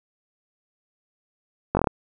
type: slowing click train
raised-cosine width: 1 ms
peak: -6 dBFS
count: 6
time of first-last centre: 1.75-1.872 s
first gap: 20 ms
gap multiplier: 1.1
effects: none